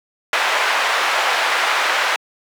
white band-pass noise, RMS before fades -18 dBFS, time 0.33-2.16 s, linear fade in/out 2 ms, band 650 to 2000 Hz, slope 12 dB/octave, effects high-pass 400 Hz 12 dB/octave

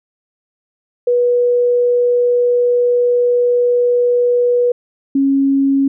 sine tone pair in turn, 486.9 / 274.1 Hz, B4 / C#4, -25 / -19 cents, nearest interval minor seventh, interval 994 cents, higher first, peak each -10 dBFS, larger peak neither, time 1.07-4.72 / 5.15-5.88 s, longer first, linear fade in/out 5 ms, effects none

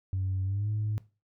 sine tone with pitch glide, 94.8 to 106.41 Hz, F#2 to G#2, +43 to +43 cents, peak -26 dBFS, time 0.13-0.98 s, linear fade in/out 0 ms, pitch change +200 cents, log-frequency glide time 0.44-0.7 s, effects noise-tail reverb RT60 0.3 s tail -20 dB re dry + tanh soft clip ceiling -24 dBFS

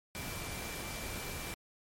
sine tone in noise, 2346 Hz, D7, 2 cents flat, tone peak -48 dBFS, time 0.15-1.54 s, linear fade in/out 0 ms, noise pink, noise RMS -41 dBFS, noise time 0.15-1.54 s, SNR -10 dB, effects MP3 64 kbps

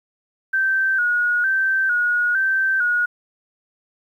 sine tone with vibrato, 1501 Hz, F#6, 24 cents sharp, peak -16 dBFS, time 0.53-3.06 s, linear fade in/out 10 ms, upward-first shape square, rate 1.1 Hz, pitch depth 62 cents each way, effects 9-bit

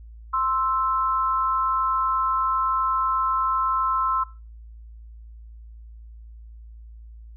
sine tone pair together, 1046.5 / 1318.5 Hz, C6 / E6, 0 / 0 cents, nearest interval major third, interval 400 cents, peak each -23 dBFS, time 0.33-4.24 s, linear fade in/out 10 ms, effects noise-tail reverb RT60 0.3 s tail -18 dB re dry + added 56 Hz sine -40 dBFS peak until 7.36 s

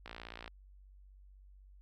click train, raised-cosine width 0.3 ms, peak -29 dBFS, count 25, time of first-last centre 0.06-0.478 s, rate 57.4 Hz, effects added 48 Hz sine -55 dBFS peak until 1.81 s

